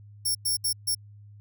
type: tone bursts at uneven times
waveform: 15% pulse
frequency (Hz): 5470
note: F8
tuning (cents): -37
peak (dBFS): -18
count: 4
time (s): 0.25-0.35 / 0.45-0.57 / 0.64-0.73 / 0.87-0.95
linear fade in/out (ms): 10
effects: added 103 Hz sine -46 dBFS peak until 1.4 s